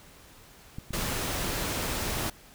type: clicks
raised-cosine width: 5 ms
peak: -24 / -25 dBFS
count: 2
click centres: 0.785 / 0.907 s
type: noise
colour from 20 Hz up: pink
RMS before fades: -31 dBFS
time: 0.93-2.3 s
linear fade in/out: 5 ms
effects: pink hiss -53 dBFS RMS until 2.54 s